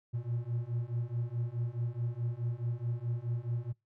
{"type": "beating tone pair", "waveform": "triangle", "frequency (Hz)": [116.54, 121.24], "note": ["A#2", "B2"], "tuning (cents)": [0, -32], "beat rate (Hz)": 4.7, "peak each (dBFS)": [-34, -33], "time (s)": [0.13, 3.73], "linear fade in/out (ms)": 20, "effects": ["noise-tail reverb RT60 0.2 s tail -24 dB re dry"]}